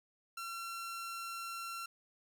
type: tone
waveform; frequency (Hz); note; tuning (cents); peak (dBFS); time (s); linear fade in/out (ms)
sawtooth; 1360; F6; -46; -37; 0.37-1.86; 5
effects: 11-bit